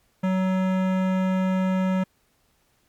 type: tone with hard clipping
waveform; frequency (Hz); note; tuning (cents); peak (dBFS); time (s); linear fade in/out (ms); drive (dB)
sine; 187.3; F#3; +21; -22; 0.23-2.04; 10; 18
effects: pink hiss -66 dBFS RMS until 2.88 s + MP3 96 kbps